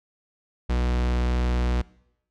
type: tone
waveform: 45% pulse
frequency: 61 Hz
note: B1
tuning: 21 cents flat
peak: -21 dBFS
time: 0.69-1.82 s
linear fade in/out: 10 ms
effects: noise-tail reverb RT60 0.8 s tail -22 dB re dry + low-pass 5000 Hz 12 dB/octave